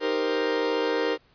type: chord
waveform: 40% pulse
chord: C minor seventh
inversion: first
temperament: equal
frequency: 311.1 / 392 / 466.2 / 523.3 Hz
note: Eb4 / G4 / Bb4 / C5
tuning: 0 / 0 / 0 / 0 cents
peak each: -30 / -30 / -25 / -30 dBFS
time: 0-1.18 s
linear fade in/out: 50 ms
effects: pink hiss -61 dBFS RMS until 1.34 s + resampled to 11025 Hz